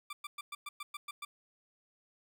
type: tone bursts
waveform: 20% pulse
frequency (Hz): 1176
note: D6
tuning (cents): +2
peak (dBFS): -35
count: 9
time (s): 0.1-1.25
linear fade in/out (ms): 5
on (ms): 30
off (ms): 110
effects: none